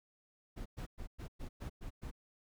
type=noise bursts; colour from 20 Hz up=brown; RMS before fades=-43 dBFS; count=8; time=0.56-2.114 s; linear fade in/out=20 ms; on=98 ms; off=110 ms; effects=none